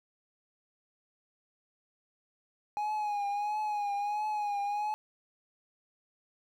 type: tone with vibrato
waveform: triangle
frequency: 830 Hz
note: G#5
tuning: 1 cent flat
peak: -28 dBFS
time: 2.77-4.94 s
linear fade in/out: 0 ms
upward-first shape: triangle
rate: 1.5 Hz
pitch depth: 57 cents each way
effects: 11-bit